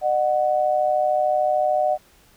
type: tone pair together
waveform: sine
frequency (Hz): 606.6 / 740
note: D#5 / F#5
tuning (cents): -44 / 0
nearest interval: minor third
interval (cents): 344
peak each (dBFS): -20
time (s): 0.01-1.98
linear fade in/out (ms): 50
effects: pink hiss -55 dBFS RMS until 2.36 s